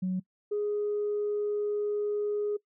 sine tone pair in turn, 185 / 415.3 Hz, F#3 / G#4, 0 / 0 cents, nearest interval octave + major second, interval 1400 cents, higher second, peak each -26 dBFS, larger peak neither, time 0.02-0.2 / 0.51-2.57 s, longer second, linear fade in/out 10 ms, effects noise-tail reverb RT60 0.1 s tail -22 dB re dry + tanh soft clip ceiling -23 dBFS

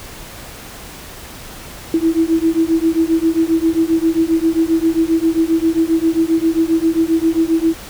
sine beating tone pair, 323.1 / 330.6 Hz, E4 / E4, -35 / +5 cents, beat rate 7.5 Hz, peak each -15 dBFS, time 1.94-7.74 s, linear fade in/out 2 ms, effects pink hiss -34 dBFS RMS until 7.89 s

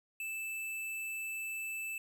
square tone, 2637 Hz, E7, in tune, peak -38 dBFS, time 0.2-1.98 s, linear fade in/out 2 ms, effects none

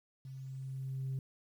sine tone with level ramp, 133 Hz, C3, 29 cents sharp, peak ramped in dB -44 to -32 dBFS, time 0.25-1.19 s, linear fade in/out 2 ms, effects tanh soft clip ceiling -32 dBFS + 11-bit

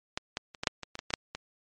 clicks, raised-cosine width 0.2 ms, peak -13 / -15 / -27 / -15 / -6 / -20 / -20 / -18 / -16 / -7 / -18 dBFS, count 11, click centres 0.175 / 0.371 / 0.548 / 0.635 / 0.672 / 0.833 / 0.954 / 0.991 / 1.105 / 1.138 / 1.35 s, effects MP3 48 kbps

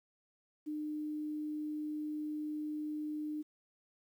sine tone with quantisation, 302.8 Hz, D#4, 47 cents flat, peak -36 dBFS, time 0.66-3.43 s, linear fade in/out 20 ms, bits 11, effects none

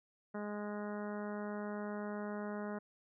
harmonic tone, 207.7 Hz, G#3, in tune, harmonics 1 / 2 / 3 / 4 / 5 / 6 / 7 / 8 / 9, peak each -41 / -45 / -46 / -51 / -52 / -54 / -52 / -59 / -58 dBFS, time 0.34-2.79 s, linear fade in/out 10 ms, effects none

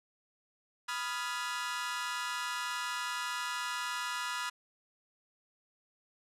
sawtooth chord, F half-diminished seventh, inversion second, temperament equal with one note detuned, 987.8 / 1244.5 / 1396.9 / 1690.3 Hz, Cb6 / Eb6 / F6 / Ab6, 0 / 0 / 0 / +30 cents, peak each -35 / -37 / -36 / -38 dBFS, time 0.88-4.5 s, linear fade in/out 10 ms, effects low-pass 10000 Hz 12 dB/octave

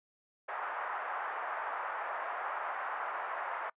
pink band-pass noise, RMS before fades -38 dBFS, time 0.48-3.7 s, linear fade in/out 10 ms, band 730 to 1600 Hz, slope 24 dB/octave, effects noise-tail reverb RT60 0.1 s tail -25 dB re dry + resampled to 8000 Hz

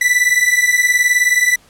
45% pulse beating tone pair, 1969 / 1988 Hz, B6 / B6, -6 / +11 cents, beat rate 19 Hz, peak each -14 / -14 dBFS, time 0.01-1.56 s, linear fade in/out 5 ms, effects pink hiss -49 dBFS RMS until 1.69 s + low-pass 12000 Hz 12 dB/octave

